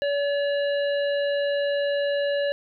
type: harmonic tone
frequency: 570 Hz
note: C#5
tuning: 48 cents sharp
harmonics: 1 / 3 / 5 / 7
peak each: -22 / -32 / -36 / -39 dBFS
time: 0.02-2.52 s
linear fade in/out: 0 ms
effects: none